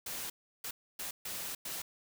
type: noise bursts at uneven times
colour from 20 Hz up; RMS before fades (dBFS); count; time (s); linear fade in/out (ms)
white; -40; 5; 0.06-0.3 / 0.64-0.71 / 0.99-1.11 / 1.25-1.55 / 1.65-1.82; 5
effects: none